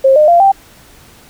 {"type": "tone with pitch steps", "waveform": "sine", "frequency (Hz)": [535, 607.5, 689.8, 783.3], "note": ["C5", "D#5", "F5", "G5"], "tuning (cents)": [38, -42, -22, -2], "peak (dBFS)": -4, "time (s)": [0.04, 0.52], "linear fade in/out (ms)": 10, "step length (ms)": 120, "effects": ["pink hiss -42 dBFS RMS until 1.29 s"]}